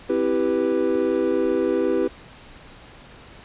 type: chord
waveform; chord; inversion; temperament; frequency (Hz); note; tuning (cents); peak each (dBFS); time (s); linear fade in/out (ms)
triangle; C major seventh; none; equal; 261.6 / 329.6 / 392 / 493.9; C4 / E4 / G4 / B4; 0 / 0 / 0 / 0; -25 / -22 / -21 / -22; 0.09-2.08; 10
effects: pink hiss -45 dBFS RMS until 3.44 s + resampled to 8000 Hz